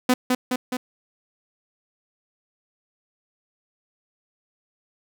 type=tone with echo; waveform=sawtooth; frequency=251.9 Hz; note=B3; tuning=34 cents sharp; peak=-11 dBFS; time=0.09-0.14 s; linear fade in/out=5 ms; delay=210 ms; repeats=3; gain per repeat=-3 dB; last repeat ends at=0.77 s; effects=none